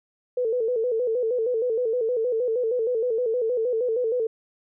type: tone with vibrato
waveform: sine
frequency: 471.5 Hz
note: A#4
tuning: 20 cents sharp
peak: -21 dBFS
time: 0.37-4.27 s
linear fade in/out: 5 ms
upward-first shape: square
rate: 6.4 Hz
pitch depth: 93 cents each way
effects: none